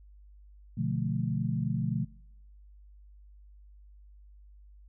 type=chord; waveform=sine; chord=B half-diminished seventh; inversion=none; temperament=equal with one note detuned; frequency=123.47 / 146.83 / 174.61 / 217.5 Hz; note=B2 / D3 / F3 / A3; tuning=0 / 0 / 0 / -20 cents; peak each=-32 / -33 / -33 / -34 dBFS; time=0.77-2.05 s; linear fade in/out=10 ms; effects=noise-tail reverb RT60 0.9 s tail -26 dB re dry + added 50 Hz sine -51 dBFS peak until 4.88 s